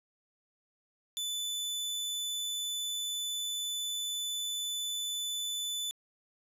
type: tone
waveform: sawtooth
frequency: 3498 Hz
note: A7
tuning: 11 cents flat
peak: -30 dBFS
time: 1.17-5.91 s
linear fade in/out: 0 ms
effects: resampled to 32000 Hz + 11-bit